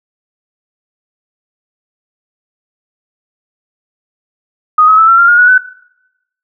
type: tone with pitch steps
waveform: sine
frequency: 1244.5 / 1278.7 / 1313.9 / 1350.1 / 1387.3 / 1425.4 / 1464.7 / 1505 Hz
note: D#6 / D#6 / E6 / E6 / F6 / F6 / F#6 / F#6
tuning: 0 / +47 / -6 / +41 / -12 / +35 / -18 / +29 cents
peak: -3 dBFS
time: 4.78-5.58 s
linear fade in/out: 5 ms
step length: 100 ms
effects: noise-tail reverb RT60 0.9 s tail -21 dB re dry